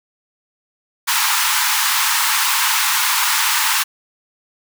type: high-pass noise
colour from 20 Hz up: pink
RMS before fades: -17 dBFS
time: 1.07-3.84 s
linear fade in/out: 20 ms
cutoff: 850 Hz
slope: 96 dB/octave
effects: none